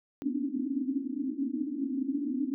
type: band-pass noise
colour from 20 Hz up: pink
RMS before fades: -32 dBFS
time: 0.22-2.54 s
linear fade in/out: 0 ms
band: 250 to 300 Hz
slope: 96 dB/octave
effects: none